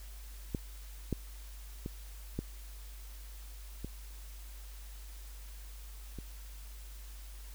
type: clicks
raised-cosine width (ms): 3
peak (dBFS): -20 / -19 / -25 / -21 / -27 / -30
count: 6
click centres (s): 0.548 / 1.127 / 1.861 / 2.39 / 3.846 / 6.187
effects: added 50 Hz sine -45 dBFS peak until 7.54 s + white hiss -56 dBFS RMS until 7.54 s